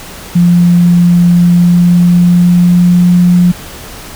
sine tone with pitch glide, 174.4 to 177.14 Hz, F3 to F3, -2 to +25 cents, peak -3 dBFS, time 0.35-3.52 s, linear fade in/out 10 ms, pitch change +27 cents, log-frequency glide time 1.5-3.1 s, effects pink hiss -28 dBFS RMS until 4.15 s

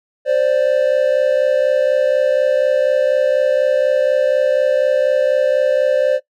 triangle tone pair together, 523.2 / 587.3 Hz, C5 / D5, 0 / 0 cents, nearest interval major second, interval 200 cents, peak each -13 dBFS, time 0.25-6.2 s, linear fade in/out 50 ms, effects noise-tail reverb RT60 0.1 s tail -17 dB re dry

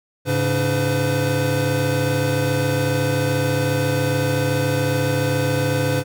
square tone cluster, 105.7 / 139.7 / 289.7 / 506 Hz, G#2 / C#3 / D4 / B4, +31 / +14 / -24 / +42 cents, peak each -25 / -23 / -27 / -23 dBFS, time 0.25-6.04 s, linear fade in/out 50 ms, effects none

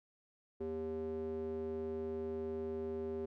square tone with band-pass filter, 79.3 Hz, D#2, 33 cents sharp, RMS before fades -40 dBFS, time 0.6-3.26 s, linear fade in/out 10 ms, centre 370 Hz, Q 4.6, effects none

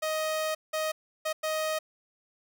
sawtooth tone bursts at uneven times, 626 Hz, D#5, 10 cents sharp, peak -24 dBFS, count 4, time 0.02-0.55 / 0.73-0.92 / 1.25-1.33 / 1.43-1.79 s, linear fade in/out 10 ms, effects none

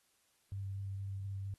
sine tone with vibrato, 98 Hz, G2, in tune, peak -38 dBFS, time 0.52-1.54 s, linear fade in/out 0 ms, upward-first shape square, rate 4.3 Hz, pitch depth 8 cents each way, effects white hiss -74 dBFS RMS until 1.58 s + AAC 32 kbps

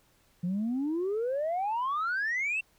sine exponential sweep, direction up, 169.9 to 2737 Hz, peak -26 dBFS, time 0.43-2.61 s, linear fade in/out 10 ms, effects tanh soft clip ceiling -25 dBFS + pink hiss -66 dBFS RMS until 2.78 s

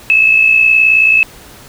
sine tone with amplitude modulation, 2600 Hz, E7, 24 cents flat, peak -3 dBFS, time 0.1-1.23 s, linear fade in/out 0 ms, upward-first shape sine, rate 58.9 Hz, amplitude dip 55%, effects pink hiss -37 dBFS RMS until 1.68 s

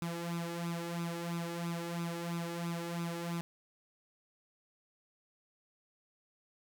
sawtooth tone with flanger, 170 Hz, F3, 46 cents flat, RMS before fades -38 dBFS, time 0.02-3.41 s, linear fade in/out 0 ms, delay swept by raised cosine 0.8 to 2.4 ms, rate 3 Hz, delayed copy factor +0.7, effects none

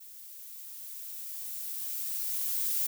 violet noise with level ramp, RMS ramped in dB -49 to -29 dBFS, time 0-2.87 s, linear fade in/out 10 ms, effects none

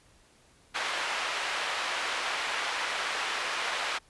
white band-pass noise, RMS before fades -32 dBFS, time 0.74-3.99 s, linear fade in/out 20 ms, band 680 to 2500 Hz, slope 12 dB/octave, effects pink hiss -61 dBFS RMS until 4.09 s + resampled to 24000 Hz

